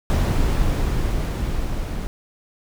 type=noise with level ramp; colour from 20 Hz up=brown; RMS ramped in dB=-17 to -26 dBFS; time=0.1-2.07 s; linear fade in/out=0 ms; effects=none